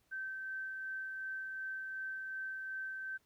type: tone with tremolo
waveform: sine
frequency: 1548 Hz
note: G6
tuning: 22 cents flat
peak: -38 dBFS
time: 0.11-3.18 s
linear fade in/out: 20 ms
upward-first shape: sine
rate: 2.7 Hz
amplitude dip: 25%
effects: pink hiss -75 dBFS RMS until 3.25 s